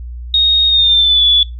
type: tone with pitch glide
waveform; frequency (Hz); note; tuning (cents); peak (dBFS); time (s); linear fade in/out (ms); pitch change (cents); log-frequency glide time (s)
sine; 3729 to 3439; A#7 to A7; 0 to -40; -7; 0.34-1.43; 2; -140; 0.68-1.24
effects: noise-tail reverb RT60 0.2 s tail -17 dB re dry + added 60 Hz sine -24 dBFS peak until 1.59 s